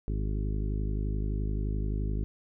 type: harmonic tone with a mistuned harmonic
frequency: 51.6 Hz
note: G#1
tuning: 10 cents flat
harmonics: 1 / 2 / 3 / 4 / 5 / 6 / 7 / 8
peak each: -29 / -35 / -39 / -41 / -43 / -45 / -46 / -47 dBFS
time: 0.08-2.24 s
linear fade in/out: 0 ms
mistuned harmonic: 8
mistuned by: +18 cents
effects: none